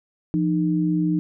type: tone pair together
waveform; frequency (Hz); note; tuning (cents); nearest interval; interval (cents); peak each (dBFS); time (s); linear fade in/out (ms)
sine; 171.96 / 306.6; F3 / D#4; -27 / -25; minor seventh; 1002; -21; 0.34-1.19; 0
effects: none